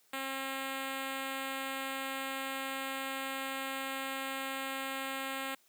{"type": "tone with notch filter", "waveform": "5% pulse", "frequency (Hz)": 268.6, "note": "C4", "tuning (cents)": 46, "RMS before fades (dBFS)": -38, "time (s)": [0.13, 5.55], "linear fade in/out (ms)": 5, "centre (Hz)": 5800, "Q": 1.4, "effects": ["white hiss -68 dBFS RMS until 5.68 s", "high-pass 150 Hz 12 dB/octave"]}